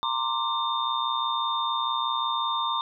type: tone cluster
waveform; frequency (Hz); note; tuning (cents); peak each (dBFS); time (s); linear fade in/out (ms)
sine; 925 / 1050 / 1176 / 3628; A#5 / C6 / D6 / A#7; -14 / +6 / +2 / -48; -30; 0.03-2.81; 0
effects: none